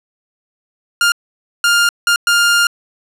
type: tone bursts at uneven times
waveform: sawtooth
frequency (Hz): 1405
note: F6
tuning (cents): +10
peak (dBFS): -6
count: 4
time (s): 1.01-1.12 / 1.64-1.89 / 2.07-2.16 / 2.27-2.67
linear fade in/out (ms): 2
effects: low-pass 12000 Hz 12 dB/octave